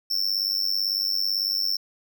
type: tone with amplitude modulation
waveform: square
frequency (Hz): 5370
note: E8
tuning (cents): +31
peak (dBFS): -19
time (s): 0.1-1.77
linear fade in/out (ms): 10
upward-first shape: sine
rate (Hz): 98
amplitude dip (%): 95
effects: none